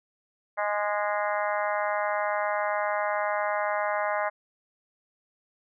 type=harmonic tone with a mistuned harmonic; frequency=207.4 Hz; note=G#3; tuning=2 cents flat; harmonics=3 / 4 / 5 / 6 / 7 / 8 / 9 / 10; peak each=-29 / -31 / -33 / -35 / -36 / -37 / -38 / -39 dBFS; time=0.57-4.3 s; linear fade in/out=20 ms; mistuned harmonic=6; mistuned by=-25 cents; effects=none